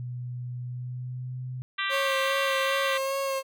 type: tone with pitch glide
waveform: sine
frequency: 123.47 to 127.09 Hz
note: B2 to C3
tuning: 0 to -50 cents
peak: -32 dBFS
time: 0-1.62 s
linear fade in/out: 0 ms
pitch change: +50 cents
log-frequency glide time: 0.63-1.39 s
type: harmonic tone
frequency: 392 Hz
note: G4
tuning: in tune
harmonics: 3 / 4 / 5 / 6 / 7 / 8 / 9 / 10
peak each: -33 / -33 / -32 / -37 / -36 / -37 / -37 / -39 dBFS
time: 1.78-2.98 s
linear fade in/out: 10 ms
type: tone with vibrato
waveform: 30% pulse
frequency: 542 Hz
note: C#5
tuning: 39 cents flat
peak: -24 dBFS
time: 1.89-3.43 s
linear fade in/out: 50 ms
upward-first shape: sine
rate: 2.5 Hz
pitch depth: 20 cents each way
effects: none